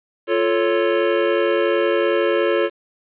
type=chord; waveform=square; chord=F augmented; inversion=none; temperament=equal; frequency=349.2 / 440 / 554.4 Hz; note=F4 / A4 / C#5; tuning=0 / 0 / 0 cents; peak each=-21 / -21 / -21 dBFS; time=0.27-2.7 s; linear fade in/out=50 ms; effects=resampled to 8000 Hz + 8-bit